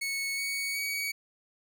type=tone with pitch steps; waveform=sawtooth; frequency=2208 / 2232 / 2257 Hz; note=C#7 / C#7 / C#7; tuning=-7 / +11 / +31 cents; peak=-27 dBFS; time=0.01-1.12 s; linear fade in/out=10 ms; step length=370 ms; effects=none